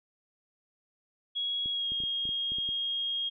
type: tone with pitch glide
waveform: sine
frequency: 3322 to 3256 Hz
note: G#7 to G#7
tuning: 0 to -35 cents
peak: -29 dBFS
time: 1.35-3.3 s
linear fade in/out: 20 ms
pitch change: -35 cents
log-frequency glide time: 1.7-1.89 s
type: clicks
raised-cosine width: 3 ms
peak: -33 dBFS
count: 9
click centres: 1.659 / 1.92 / 2.003 / 2.037 / 2.254 / 2.291 / 2.52 / 2.585 / 2.69 s
effects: none